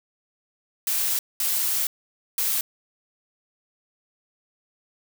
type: noise bursts at uneven times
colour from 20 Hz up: blue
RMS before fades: -24 dBFS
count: 3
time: 0.87-1.19 / 1.4-1.87 / 2.38-2.61 s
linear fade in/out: 2 ms
effects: none